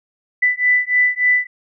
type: beating tone pair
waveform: sine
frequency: 1987 / 1990.4 Hz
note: B6 / B6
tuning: +10 / +13 cents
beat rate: 3.4 Hz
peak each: -16 dBFS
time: 0.42-1.47 s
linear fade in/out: 10 ms
effects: none